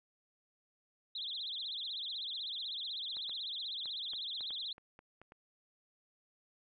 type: tone with vibrato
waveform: sine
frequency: 3627 Hz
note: A#7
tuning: 48 cents flat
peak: -38 dBFS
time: 1.15-4.73 s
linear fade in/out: 5 ms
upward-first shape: triangle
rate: 16 Hz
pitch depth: 260 cents each way
type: clicks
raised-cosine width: 0.5 ms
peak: -39 dBFS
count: 10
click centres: 3.169 / 3.295 / 3.857 / 4.135 / 4.408 / 4.506 / 4.781 / 4.991 / 5.216 / 5.321 s
effects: none